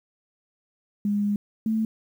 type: tone pair in turn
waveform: sine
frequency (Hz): 205.1 / 220.6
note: G#3 / A3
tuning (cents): -21 / +5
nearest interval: minor second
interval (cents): 126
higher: second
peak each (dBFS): -21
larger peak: neither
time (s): 1.05-1.36 / 1.66-1.85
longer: first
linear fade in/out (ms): 2
effects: 9-bit